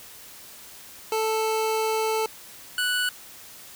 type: tone pair in turn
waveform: 25% pulse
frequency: 440 / 1480 Hz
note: A4 / F#6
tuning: 0 / 0 cents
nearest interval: octave + major sixth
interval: 2100 cents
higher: second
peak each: -19 dBFS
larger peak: neither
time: 1.12-2.26 / 2.78-3.09 s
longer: first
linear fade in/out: 2 ms
effects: white hiss -45 dBFS RMS until 3.75 s